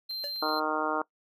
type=tone; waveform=triangle; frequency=4141 Hz; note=C8; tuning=19 cents flat; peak=-31 dBFS; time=0.09-0.6 s; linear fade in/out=10 ms
type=click train; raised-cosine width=0.2 ms; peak=-36 dBFS; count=4; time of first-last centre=0.11-0.488 s; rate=7.94 Hz
type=tone with exponential decay; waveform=square; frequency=575 Hz; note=D5; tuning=37 cents flat; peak=-35 dBFS; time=0.24-0.36 s; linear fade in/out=1 ms; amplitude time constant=26 ms
type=harmonic tone; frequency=154.6 Hz; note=D#3; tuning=11 cents flat; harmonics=2 / 3 / 4 / 5 / 6 / 7 / 8 / 9; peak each=-35 / -35 / -35 / -35 / -35 / -35 / -35 / -35 dBFS; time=0.42-1.02 s; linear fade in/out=5 ms
effects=noise-tail reverb RT60 0.1 s tail -21 dB re dry